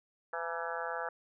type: harmonic tone with a mistuned harmonic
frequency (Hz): 168.1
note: E3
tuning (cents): +34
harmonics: 3 / 4 / 5 / 6 / 7 / 8 / 9 / 10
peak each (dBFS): -41 / -42 / -42 / -45 / -45 / -42 / -43 / -44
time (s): 0.33-1.09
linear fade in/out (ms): 2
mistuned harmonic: 6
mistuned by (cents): -86
effects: none